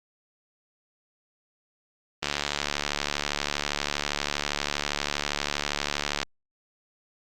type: click train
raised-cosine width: 0.2 ms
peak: -8 dBFS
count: 291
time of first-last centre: 2.23-6.23 s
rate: 72.5 Hz
effects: Opus 32 kbps